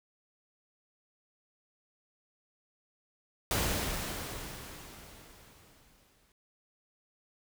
pink noise with exponential decay, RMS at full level -29 dBFS, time 3.51-6.32 s, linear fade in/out 1 ms, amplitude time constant 610 ms, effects none

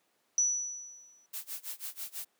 sine tone with exponential decay, 5920 Hz, F#8, in tune, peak -22 dBFS, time 0.38-1.26 s, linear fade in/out 1 ms, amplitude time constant 190 ms
blue noise with tremolo, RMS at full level -38 dBFS, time 1.33-2.25 s, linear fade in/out 10 ms, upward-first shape sine, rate 6.1 Hz, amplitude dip 95%
effects pink hiss -73 dBFS RMS until 2.39 s + high-pass 300 Hz 12 dB/octave

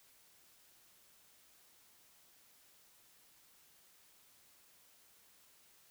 silence, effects white hiss -66 dBFS RMS until 5.9 s

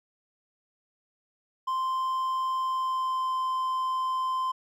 triangle tone with pitch glide, 1043 to 1037 Hz, C6 to C6, -6 to -16 cents, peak -24 dBFS, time 1.67-4.52 s, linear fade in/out 10 ms, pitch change -10 cents, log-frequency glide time 2.59-3.33 s, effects none

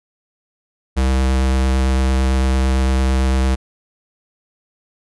square tone with vibrato, 65.41 Hz, C2, in tune, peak -14 dBFS, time 0.96-3.56 s, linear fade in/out 20 ms, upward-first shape sine, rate 8.9 Hz, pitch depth 11 cents each way, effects resampled to 24000 Hz

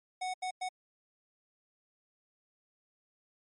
square tone bursts at uneven times, 740 Hz, F#5, in tune, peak -34 dBFS, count 3, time 0.21-0.34 / 0.42-0.51 / 0.61-0.69 s, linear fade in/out 10 ms, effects MP3 48 kbps

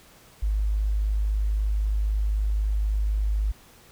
sine tone, 51.91 Hz, G#1, in tune, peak -21 dBFS, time 0.42-3.52 s, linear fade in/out 10 ms, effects pink hiss -53 dBFS RMS until 3.91 s

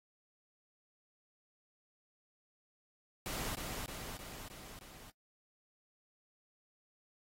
pink noise with echo, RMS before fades -40 dBFS, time 3.26-3.55 s, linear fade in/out 0 ms, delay 310 ms, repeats 5, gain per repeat -3 dB, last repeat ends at 5.1 s, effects noise-tail reverb RT60 0.1 s tail -19 dB re dry + AAC 48 kbps

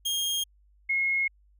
sawtooth / sine tone pair in turn, 3235 / 2163 Hz, G#7 / C#7, -46 / -43 cents, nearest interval perfect fifth, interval 697 cents, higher first, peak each -23 dBFS, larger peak neither, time 0.05-0.44 / 0.89-1.28 s, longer neither, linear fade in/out 10 ms, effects added 50 Hz sine -58 dBFS peak until 1.59 s

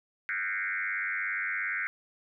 sine tone with frequency modulation, 1826 Hz, A#6, 36 cents flat, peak -29 dBFS, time 0.29-1.87 s, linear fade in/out 0 ms, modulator 97.2 Hz, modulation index 4.1, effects none

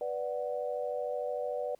sine chord, B minor, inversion none, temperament equal, 493.9 / 587.3 / 740 Hz, B4 / D5 / F#5, 0 / 0 / 0 cents, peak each -35 / -35 / -40 dBFS, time 0.01-1.75 s, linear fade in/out 2 ms, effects pink hiss -69 dBFS RMS until 1.79 s

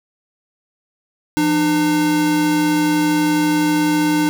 square tone pair together, 169.5 / 302 Hz, E3 / D4, +49 / +48 cents, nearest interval minor seventh, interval 999 cents, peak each -25 / -15 dBFS, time 1.37-4.29 s, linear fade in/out 0 ms, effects none

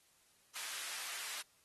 pink high-pass noise, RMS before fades -44 dBFS, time 0.55-1.42 s, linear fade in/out 10 ms, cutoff 1500 Hz, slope 12 dB/octave, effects white hiss -70 dBFS RMS until 1.64 s + AAC 32 kbps

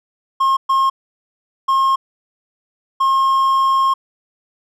triangle tone bursts at uneven times, 1073 Hz, C6, 43 cents sharp, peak -10 dBFS, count 4, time 0.4-0.57 / 0.69-0.9 / 1.68-1.96 / 3-3.94 s, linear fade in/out 10 ms, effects none

